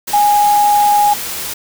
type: tone in noise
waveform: sine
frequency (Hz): 826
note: G#5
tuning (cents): -10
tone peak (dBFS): -8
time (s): 0.13-1.14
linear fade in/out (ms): 10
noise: white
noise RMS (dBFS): -23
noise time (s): 0.07-1.54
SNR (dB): +12
effects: none